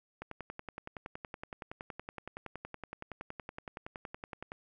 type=click train; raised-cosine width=0.5 ms; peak=-26 dBFS; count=47; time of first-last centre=0.22-4.519 s; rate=10.7 Hz; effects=none